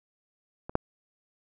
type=clicks; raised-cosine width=1 ms; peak=-24 / -9 dBFS; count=2; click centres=0.695 / 0.754 s; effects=none